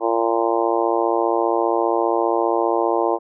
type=harmonic tone; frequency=115 Hz; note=A#2; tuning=23 cents flat; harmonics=3 / 4 / 5 / 6 / 7 / 8 / 9; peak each=-22 / -23 / -24 / -25 / -25 / -26 / -27 dBFS; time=0-3.19 s; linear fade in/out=50 ms; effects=none